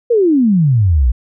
sine exponential sweep, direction down, 494.2 to 55 Hz, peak -8 dBFS, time 0.1-1.12 s, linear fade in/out 10 ms, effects none

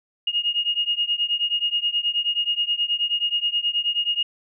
sine beating tone pair, 2854 / 2863.4 Hz, F7 / F7, +37 / +43 cents, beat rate 9.4 Hz, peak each -23 / -24 dBFS, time 0.27-4.23 s, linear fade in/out 5 ms, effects none

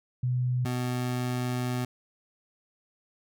sine / 25% pulse tone pair in turn, 125.1 / 124.62 Hz, B2 / B2, +23 / +16 cents, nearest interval unison, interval 7 cents, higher first, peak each -24 dBFS, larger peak neither, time 0.23-0.65 / 0.65-1.85 s, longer second, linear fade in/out 5 ms, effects none

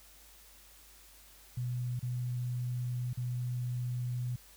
sine tone with dropouts, 123.47 Hz, B2, in tune, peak -32 dBFS, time 1.57-4.36 s, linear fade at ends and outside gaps 5 ms, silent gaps 1.994-2.027 / 3.132-3.173 s, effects added 50 Hz sine -61 dBFS peak until 4.56 s + white hiss -58 dBFS RMS until 4.56 s

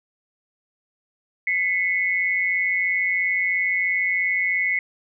sine tone pair together, 2010 / 2193 Hz, B6 / C#7, +30 / -19 cents, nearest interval major second, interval 151 cents, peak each -22 dBFS, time 1.47-4.79 s, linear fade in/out 2 ms, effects none

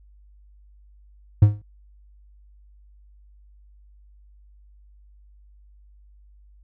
triangle tone with exponential decay, 103.83 Hz, G#2, in tune, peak -4 dBFS, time 1.42-1.62 s, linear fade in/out 5 ms, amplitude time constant 42 ms, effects added 50 Hz sine -49 dBFS peak until 6.63 s

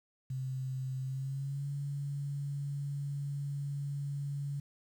sine tone with pitch glide, 130.81 to 141.83 Hz, C3 to C#3, 0 to +40 cents, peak -34 dBFS, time 0.3-4.6 s, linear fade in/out 5 ms, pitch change +140 cents, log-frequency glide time 1-1.68 s, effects 10-bit

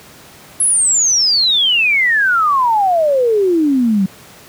sine exponential sweep, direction down, 11090 to 185 Hz, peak -10 dBFS, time 0.6-4.06 s, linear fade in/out 5 ms, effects pink hiss -40 dBFS RMS until 4.48 s + high-pass 100 Hz 12 dB/octave

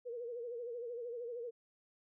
sine tone with vibrato, 476.2 Hz, A#4, 37 cents sharp, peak -40 dBFS, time 0.05-1.51 s, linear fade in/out 20 ms, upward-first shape sine, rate 13 Hz, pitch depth 74 cents each way, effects none

